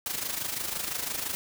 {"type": "noise with amplitude modulation", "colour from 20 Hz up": "white", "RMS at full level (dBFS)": -30, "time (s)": [0.06, 1.35], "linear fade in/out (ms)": 0, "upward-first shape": "sine", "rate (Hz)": 25.9, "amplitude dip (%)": 65, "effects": []}